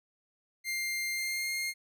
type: tone with pitch glide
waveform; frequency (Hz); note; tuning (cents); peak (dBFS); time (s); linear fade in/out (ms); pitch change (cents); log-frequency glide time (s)
sawtooth; 2100 to 2126; C7 to C7; +6 to +27; -28; 0.64-1.74; 50; +21; 1.15-1.5
effects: none